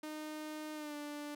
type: tone with pitch glide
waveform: sawtooth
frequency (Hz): 306.9 to 293.9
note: D#4 to D4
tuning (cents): -24 to +1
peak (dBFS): -38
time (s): 0.03-1.35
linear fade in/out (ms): 5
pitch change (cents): -75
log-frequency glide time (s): 0.74-0.95
effects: none